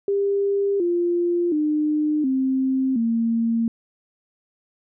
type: tone with pitch steps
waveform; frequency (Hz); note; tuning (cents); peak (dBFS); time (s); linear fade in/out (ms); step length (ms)
sine; 399.4 / 347.7 / 302.7 / 263.5 / 229.4; G4 / F4 / D#4 / C4 / A#3; +32 / -8 / -48 / +12 / -28; -18; 0.08-3.68; 2; 720
effects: none